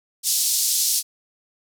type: band-pass noise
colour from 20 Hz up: pink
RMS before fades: -21 dBFS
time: 0.23-1.03 s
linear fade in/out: 50 ms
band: 4600 to 14000 Hz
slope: 24 dB/octave
effects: none